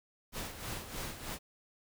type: noise with tremolo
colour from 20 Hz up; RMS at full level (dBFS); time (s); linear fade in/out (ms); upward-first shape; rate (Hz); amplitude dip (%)
pink; -39; 0.32-1.39; 50; sine; 3.2; 65
effects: none